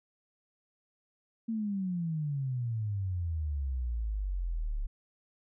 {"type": "exponential sweep", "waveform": "sine", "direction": "down", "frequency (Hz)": [230, 34.33], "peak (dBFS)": -30, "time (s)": [1.48, 4.87], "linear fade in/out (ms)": 10, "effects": []}